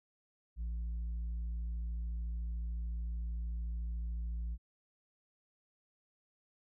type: tone with tanh clipping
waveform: sine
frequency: 57.1 Hz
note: A#1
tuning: 35 cents flat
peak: -36 dBFS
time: 0.56-4.58 s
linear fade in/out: 50 ms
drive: 3 dB
effects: none